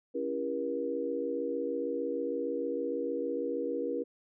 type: chord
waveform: sine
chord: C# diminished seventh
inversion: none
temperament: just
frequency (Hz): 277.2 / 332.6 / 399.1 / 479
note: C#4 / E4 / G4 / Bb4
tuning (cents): 0 / +16 / +31 / +47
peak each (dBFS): -37 / -38 / -39 / -33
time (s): 0.14-4.04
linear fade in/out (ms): 20
effects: none